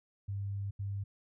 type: tone bursts at uneven times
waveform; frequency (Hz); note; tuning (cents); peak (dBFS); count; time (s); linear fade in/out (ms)
sine; 99.6; G2; +28; -34; 2; 0.28-0.71 / 0.79-1.04; 10
effects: none